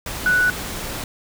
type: tone in noise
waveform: sine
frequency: 1480 Hz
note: F#6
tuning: in tune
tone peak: -14 dBFS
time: 0.26-0.5 s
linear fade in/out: 2 ms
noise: pink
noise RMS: -29 dBFS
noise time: 0.06-1.04 s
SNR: +12 dB
effects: none